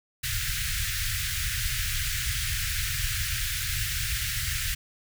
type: band-stop noise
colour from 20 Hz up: pink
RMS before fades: -29 dBFS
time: 0.23-4.75 s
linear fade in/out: 10 ms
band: 130 to 1500 Hz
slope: 48 dB/octave
effects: none